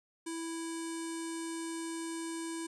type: tone with low-pass filter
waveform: square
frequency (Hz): 329.6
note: E4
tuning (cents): 0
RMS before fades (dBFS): -39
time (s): 0.26-2.67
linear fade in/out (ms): 10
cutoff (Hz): 8700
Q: 5.5
effects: none